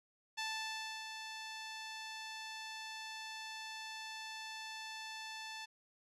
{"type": "tone with ADSR envelope", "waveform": "10% pulse", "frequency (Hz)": 880, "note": "A5", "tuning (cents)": 0, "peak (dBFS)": -29, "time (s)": [0.37, 5.66], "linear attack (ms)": 18, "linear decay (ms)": 650, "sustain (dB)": -7, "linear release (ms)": 16, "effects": ["resampled to 24000 Hz"]}